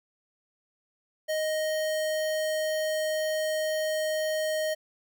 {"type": "tone", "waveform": "square", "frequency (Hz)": 623, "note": "D#5", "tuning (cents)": 2, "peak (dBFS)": -27, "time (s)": [1.28, 4.75], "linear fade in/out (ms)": 20, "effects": []}